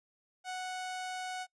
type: tone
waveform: sawtooth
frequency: 739 Hz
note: F#5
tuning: 2 cents flat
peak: -33 dBFS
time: 0.44-1.47 s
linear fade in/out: 50 ms
effects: noise-tail reverb RT60 0.1 s tail -23 dB re dry + resampled to 22050 Hz